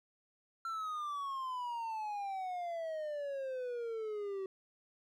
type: exponential sweep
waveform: triangle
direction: down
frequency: 1361 to 379.5 Hz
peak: -35 dBFS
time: 0.65-4.46 s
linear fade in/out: 2 ms
effects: none